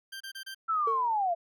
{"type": "tone bursts", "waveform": "20% pulse", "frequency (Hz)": 1573, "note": "G6", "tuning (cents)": 6, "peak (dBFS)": -34, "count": 4, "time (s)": [0.12, 0.547], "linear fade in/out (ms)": 10, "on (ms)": 85, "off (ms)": 29}
{"type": "linear sweep", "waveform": "sine", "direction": "down", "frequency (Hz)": [1348, 658], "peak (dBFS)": -25, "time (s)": [0.68, 1.35], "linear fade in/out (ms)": 20}
{"type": "tone with exponential decay", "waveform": "triangle", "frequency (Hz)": 453.2, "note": "A#4", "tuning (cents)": -49, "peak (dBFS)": -26, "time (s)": [0.87, 1.18], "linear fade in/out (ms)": 5, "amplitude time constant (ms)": 67}
{"effects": []}